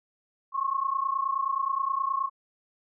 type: tone pair together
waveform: sine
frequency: 1070.5 / 1100 Hz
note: C6 / C#6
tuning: +39 / -14 cents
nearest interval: unison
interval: 47 cents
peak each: -28 dBFS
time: 0.52-2.3 s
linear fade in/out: 50 ms
effects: none